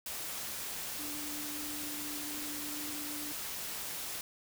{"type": "tone in noise", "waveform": "sine", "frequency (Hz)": 296.4, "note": "D4", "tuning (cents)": 16, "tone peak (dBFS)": -44, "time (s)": [0.99, 3.32], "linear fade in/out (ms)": 2, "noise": "white", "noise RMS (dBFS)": -40, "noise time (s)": [0.06, 4.21], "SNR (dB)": -7, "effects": []}